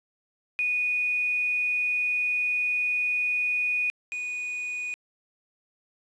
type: tone pair in turn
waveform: sine / triangle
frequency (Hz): 2470 / 2470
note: D#7 / D#7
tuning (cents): -13 / -13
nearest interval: unison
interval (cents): 0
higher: neither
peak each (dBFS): -23 / -28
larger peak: first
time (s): 0.59-3.9 / 4.12-4.94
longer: first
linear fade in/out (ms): 0
effects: resampled to 24000 Hz + 9-bit